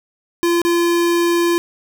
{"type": "tone with dropouts", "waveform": "square", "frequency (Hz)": 343.1, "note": "F4", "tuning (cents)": -31, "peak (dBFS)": -14, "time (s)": [0.43, 1.58], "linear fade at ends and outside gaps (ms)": 0, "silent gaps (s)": [0.617, 0.65], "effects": []}